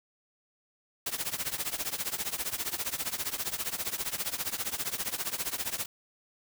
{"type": "noise with tremolo", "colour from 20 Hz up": "white", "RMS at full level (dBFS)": -30, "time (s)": [1.06, 5.86], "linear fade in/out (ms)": 5, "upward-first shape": "triangle", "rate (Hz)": 15, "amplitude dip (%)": 95, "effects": []}